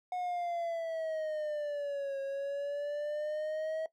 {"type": "exponential two-way sweep", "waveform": "triangle", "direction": "down then up", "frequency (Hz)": [730, 545, 641], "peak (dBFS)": -31, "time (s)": [0.12, 3.86], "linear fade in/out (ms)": 2, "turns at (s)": 2.2, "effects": ["noise-tail reverb RT60 0.1 s tail -17 dB re dry"]}